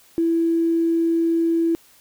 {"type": "tone with tanh clipping", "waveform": "triangle", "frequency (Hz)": 332.1, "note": "E4", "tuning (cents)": 13, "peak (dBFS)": -16, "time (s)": [0.18, 1.75], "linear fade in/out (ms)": 0, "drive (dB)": 3, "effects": ["white hiss -53 dBFS RMS until 2 s"]}